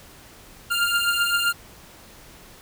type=beating tone pair; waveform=25% pulse; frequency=1396.9 / 1404.6 Hz; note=F6 / F6; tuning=0 / +10 cents; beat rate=7.7 Hz; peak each=-18 / -21 dBFS; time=0.7-1.53 s; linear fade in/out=20 ms; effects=pink hiss -47 dBFS RMS until 2.61 s